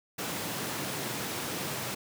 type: high-pass noise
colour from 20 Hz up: pink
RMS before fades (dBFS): -35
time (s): 0.18-1.95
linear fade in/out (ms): 10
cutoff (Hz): 120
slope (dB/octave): 24
effects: none